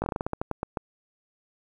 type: slowing click train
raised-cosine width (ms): 1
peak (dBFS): -14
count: 13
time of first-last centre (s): 0.02-0.772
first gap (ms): 19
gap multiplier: 1.2
effects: 9-bit